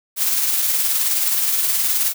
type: noise with tremolo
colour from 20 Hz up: blue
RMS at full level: -17 dBFS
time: 0.16-2.14 s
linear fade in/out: 50 ms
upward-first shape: triangle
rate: 19 Hz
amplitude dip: 40%
effects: none